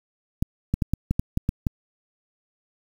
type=clicks; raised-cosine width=5 ms; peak=-9 dBFS; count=9; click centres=0.425 / 0.74 / 0.822 / 0.936 / 1.11 / 1.195 / 1.374 / 1.491 / 1.668 s; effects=7-bit